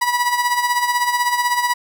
30% pulse tone with tremolo, 974 Hz, B5, 24 cents flat, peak -11 dBFS, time 0.01-1.74 s, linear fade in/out 10 ms, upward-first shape sine, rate 16 Hz, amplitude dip 60%, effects none

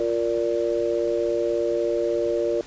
sine chord, Bb major, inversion second, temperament just, 349.6 / 466.2 / 582.7 Hz, F4 / Bb4 / D5, +2 / 0 / -14 cents, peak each -25 dBFS, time 0-2.61 s, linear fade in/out 2 ms, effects pink hiss -44 dBFS RMS until 2.66 s + resampled to 16000 Hz

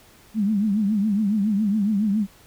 sine tone with vibrato, 207.7 Hz, G#3, in tune, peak -18 dBFS, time 0.34-2.27 s, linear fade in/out 50 ms, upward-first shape triangle, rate 7.2 Hz, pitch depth 140 cents each way, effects pink hiss -52 dBFS RMS until 2.46 s

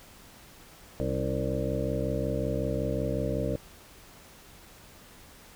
harmonic tone with a mistuned harmonic, 65.41 Hz, C2, in tune, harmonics 1 / 2 / 3 / 4 / 5 / 7 / 8 / 9, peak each -35 / -33 / -36 / -37 / -37 / -35 / -35 / -35 dBFS, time 1-3.56 s, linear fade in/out 0 ms, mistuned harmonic 4, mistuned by +71 cents, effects pink hiss -52 dBFS RMS until 5.55 s

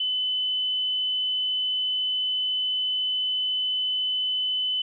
sine tone, 3018 Hz, F#7, 34 cents sharp, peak -23 dBFS, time 0-4.82 s, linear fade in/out 5 ms, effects none

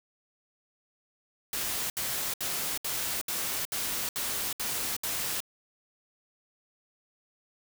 white noise bursts, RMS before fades -32 dBFS, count 9, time 1.53-5.404 s, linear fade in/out 2 ms, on 370 ms, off 68 ms, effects none

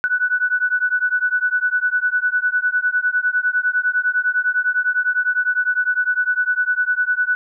sine beating tone pair, 1480 / 1489.9 Hz, F#6 / F#6, 0 / +12 cents, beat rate 9.9 Hz, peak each -19 / -19 dBFS, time 0.04-7.35 s, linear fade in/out 0 ms, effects none

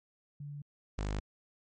sine / sawtooth tone pair in turn, 144.7 / 50.84 Hz, D3 / G#1, -25 / -36 cents, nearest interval octave + tritone, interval 1811 cents, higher first, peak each -40 / -29 dBFS, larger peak second, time 0.4-0.62 / 0.98-1.2 s, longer neither, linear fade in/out 5 ms, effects MP3 32 kbps

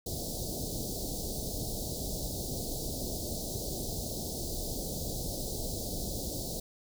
pink band-stop noise, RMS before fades -36 dBFS, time 0.06-6.6 s, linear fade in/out 5 ms, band 710 to 4000 Hz, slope 48 dB/octave, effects none

